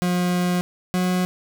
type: tone pair in turn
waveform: 40% pulse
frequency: 178.5 / 181.94 Hz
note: F3 / F#3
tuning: +38 / -29 cents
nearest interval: unison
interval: 33 cents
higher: second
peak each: -18 dBFS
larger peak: neither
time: 0.02-0.61 / 0.94-1.25 s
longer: first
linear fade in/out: 0 ms
effects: none